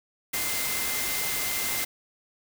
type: tone in noise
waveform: sine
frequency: 2080 Hz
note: C7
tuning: 11 cents flat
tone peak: -35 dBFS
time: 0.33-1.85 s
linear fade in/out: 10 ms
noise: white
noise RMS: -29 dBFS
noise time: 0.33-1.85 s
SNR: -9 dB
effects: none